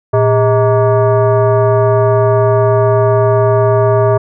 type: tone with frequency modulation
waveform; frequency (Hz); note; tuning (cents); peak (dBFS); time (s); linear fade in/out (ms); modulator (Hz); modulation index
sine; 114.5; A#2; -31; -7; 0.13-4.18; 10; 521; 1.4
effects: none